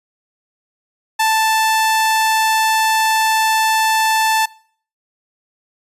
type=tone; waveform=sawtooth; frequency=881 Hz; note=A5; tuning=2 cents sharp; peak=-9 dBFS; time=1.19-4.46 s; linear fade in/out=10 ms; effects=noise-tail reverb RT60 0.5 s tail -22 dB re dry + resampled to 32000 Hz